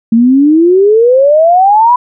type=exponential sweep; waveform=sine; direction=up; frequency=222.3 to 1003 Hz; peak=-3 dBFS; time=0.12-1.96 s; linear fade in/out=5 ms; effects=none

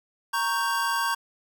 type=chord; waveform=square; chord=G diminished; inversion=first; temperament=equal; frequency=932.3 / 1108.7 / 1568 Hz; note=Bb5 / Db6 / G6; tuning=0 / 0 / 0 cents; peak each=-29 dBFS; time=0.33-1.15 s; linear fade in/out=10 ms; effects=none

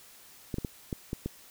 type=clicks; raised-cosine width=3 ms; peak=-19 dBFS; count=6; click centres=0.542 / 0.584 / 0.648 / 0.928 / 1.131 / 1.26 s; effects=white hiss -54 dBFS RMS until 1.5 s

